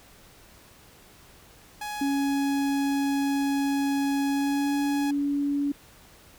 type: tone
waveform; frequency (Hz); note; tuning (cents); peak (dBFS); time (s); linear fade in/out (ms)
sawtooth; 837; G#5; +13; -28; 1.81-5.11; 5
type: tone with pitch glide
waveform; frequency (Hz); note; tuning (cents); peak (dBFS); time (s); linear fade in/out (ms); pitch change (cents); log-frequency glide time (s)
sine; 278.2 to 284.7; C#4 to C#4; +6 to +46; -23; 2.01-5.72; 5; +40; 4.3-4.74
effects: pink hiss -53 dBFS RMS until 6.38 s